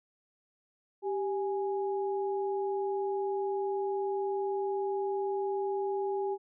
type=tone pair together; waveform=sine; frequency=392 / 829.4 Hz; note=G4 / G#5; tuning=0 / -3 cents; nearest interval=octave + minor second; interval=1297 cents; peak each=-30 / -36 dBFS; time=1.02-6.38 s; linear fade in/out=50 ms; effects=none